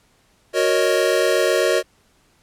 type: chord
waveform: square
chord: D# minor seventh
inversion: first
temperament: equal with one note detuned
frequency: 368.1 / 466.2 / 554.4 / 622.3 Hz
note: F#4 / A#4 / C#5 / D#5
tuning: -9 / 0 / 0 / 0 cents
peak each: -22 dBFS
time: 0.53-1.83 s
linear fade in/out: 50 ms
type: noise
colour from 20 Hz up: violet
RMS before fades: -36 dBFS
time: 0.81-1.61 s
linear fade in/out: 0 ms
effects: pink hiss -59 dBFS RMS until 2.42 s + low-pass 11000 Hz 12 dB/octave